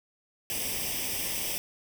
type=noise with comb filter; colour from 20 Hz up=white; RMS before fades=-32 dBFS; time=0.5-1.58 s; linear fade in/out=0 ms; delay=0.36 ms; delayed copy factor=+0.75; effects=none